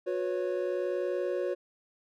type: chord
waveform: triangle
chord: F# suspended fourth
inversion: none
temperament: equal with one note detuned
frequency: 362.8 / 493.9 / 554.4 Hz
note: F#4 / B4 / C#5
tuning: -34 / 0 / 0 cents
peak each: -30 / -33 / -31 dBFS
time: 0.06-1.55 s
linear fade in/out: 20 ms
effects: none